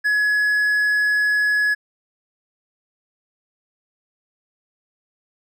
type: tone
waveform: triangle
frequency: 1689 Hz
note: G#6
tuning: 29 cents sharp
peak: -14 dBFS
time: 0.04-1.75 s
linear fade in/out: 20 ms
effects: none